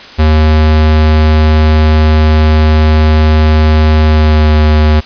square tone with pitch glide, 77.6 to 76.62 Hz, D#2 to D#2, -4 to -26 cents, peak -5 dBFS, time 0.18-5.01 s, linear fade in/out 20 ms, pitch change -22 cents, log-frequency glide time 4.04-4.54 s, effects white hiss -31 dBFS RMS until 5.05 s + resampled to 11025 Hz

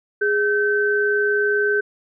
sine tone pair together, 413.8 / 1539 Hz, G#4 / G6, -6 / -32 cents, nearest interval octave + major seventh, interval 2274 cents, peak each -19 dBFS, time 0.21-1.81 s, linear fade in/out 10 ms, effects none

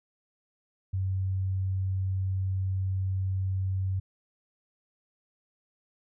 sine tone, 94.9 Hz, F#2, 44 cents sharp, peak -26 dBFS, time 0.93-4 s, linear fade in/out 10 ms, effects none

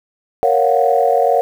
sine chord, Gb major seventh, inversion first, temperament equal, 466.2 / 554.4 / 698.5 / 740 Hz, Bb4 / Db5 / F5 / Gb5, 0 / 0 / 0 / 0 cents, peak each -16 dBFS, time 0.43-1.41 s, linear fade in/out 0 ms, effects tanh soft clip ceiling 0 dBFS + 7-bit

